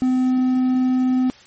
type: tone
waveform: triangle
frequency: 255.6 Hz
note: C4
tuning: 40 cents flat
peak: -13 dBFS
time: 0.02-1.3 s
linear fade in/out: 0 ms
effects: white hiss -47 dBFS RMS until 1.46 s + MP3 32 kbps